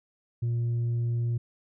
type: tone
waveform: sine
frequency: 118.1 Hz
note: A#2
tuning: 23 cents sharp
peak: -22 dBFS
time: 0.42-1.38 s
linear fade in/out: 10 ms
effects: tanh soft clip ceiling -24 dBFS